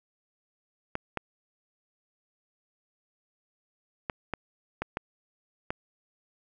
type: clicks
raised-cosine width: 0.5 ms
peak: -15 dBFS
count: 7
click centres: 0.954 / 1.173 / 4.098 / 4.337 / 4.82 / 4.971 / 5.705 s
effects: none